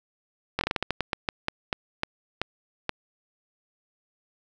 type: slowing click train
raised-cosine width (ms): 0.3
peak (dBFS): -9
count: 16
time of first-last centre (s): 0.59-2.893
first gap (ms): 21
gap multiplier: 1.25
effects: none